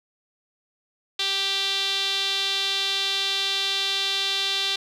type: tone with band-pass filter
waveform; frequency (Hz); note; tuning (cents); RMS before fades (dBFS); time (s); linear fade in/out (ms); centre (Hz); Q
sawtooth; 392; G4; 0; -25; 1.19-4.76; 5; 3700; 4.6
effects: 9-bit